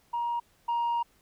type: tone pair in turn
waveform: sine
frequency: 946 / 941.7 Hz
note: A#5 / A#5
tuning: +25 / +17 cents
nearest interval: unison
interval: 8 cents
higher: first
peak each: -26 / -23 dBFS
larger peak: second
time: 0.13-0.4 / 0.68-1.03 s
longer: second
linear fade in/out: 10 ms
effects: tanh soft clip ceiling -24 dBFS + pink hiss -65 dBFS RMS until 1.21 s